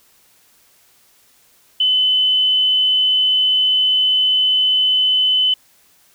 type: tone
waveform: sine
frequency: 3025 Hz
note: F#7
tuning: 38 cents sharp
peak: -12 dBFS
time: 1.8-5.54 s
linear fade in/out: 5 ms
effects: white hiss -54 dBFS RMS until 6.14 s